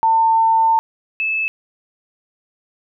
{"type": "tone pair in turn", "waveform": "sine", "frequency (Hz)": [899, 2613], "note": ["A5", "E7"], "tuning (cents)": [37, -16], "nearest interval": "octave + tritone", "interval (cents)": 1847, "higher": "second", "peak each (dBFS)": [-11, -17], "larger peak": "first", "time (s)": [[0.03, 0.79], [1.2, 1.48]], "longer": "first", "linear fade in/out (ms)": 0, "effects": []}